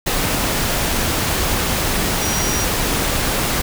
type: tone in noise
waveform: sine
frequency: 5760 Hz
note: F#8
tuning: 47 cents flat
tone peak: -24 dBFS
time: 2.21-2.65 s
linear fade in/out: 10 ms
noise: pink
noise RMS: -19 dBFS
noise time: 0.06-3.62 s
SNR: -8 dB
effects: none